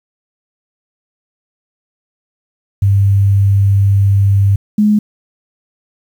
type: tone pair in turn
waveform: sine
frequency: 99.2 / 210.2 Hz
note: G2 / G#3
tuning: +21 / +21 cents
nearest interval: octave + minor second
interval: 1300 cents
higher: second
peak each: -7 dBFS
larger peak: neither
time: 2.82-4.56 / 4.78-4.99 s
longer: first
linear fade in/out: 5 ms
effects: 7-bit